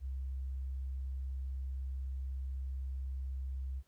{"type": "tone", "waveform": "sine", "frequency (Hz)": 66, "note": "C2", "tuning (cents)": 16, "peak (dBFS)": -36, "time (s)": [0, 3.83], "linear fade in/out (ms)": 50, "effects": ["pink hiss -75 dBFS RMS until 3.87 s"]}